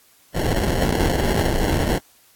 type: noise with sample-and-hold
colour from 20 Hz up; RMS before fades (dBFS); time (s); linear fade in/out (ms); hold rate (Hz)
pink; -20; 0.34-1.99; 20; 1225
effects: white hiss -55 dBFS RMS until 2.35 s + AAC 64 kbps